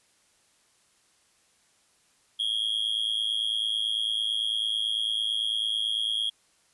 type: tone with amplitude modulation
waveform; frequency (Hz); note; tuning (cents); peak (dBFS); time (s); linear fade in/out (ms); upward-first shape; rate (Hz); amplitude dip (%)
triangle; 3283; G#7; -21; -20; 2.39-6.3; 10; sine; 109; 90
effects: white hiss -65 dBFS RMS until 6.73 s + resampled to 24000 Hz